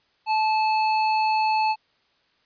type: tone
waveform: square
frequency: 870 Hz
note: A5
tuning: 20 cents flat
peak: -20 dBFS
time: 0.26-1.76 s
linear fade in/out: 50 ms
effects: white hiss -65 dBFS RMS until 2.45 s + resampled to 11025 Hz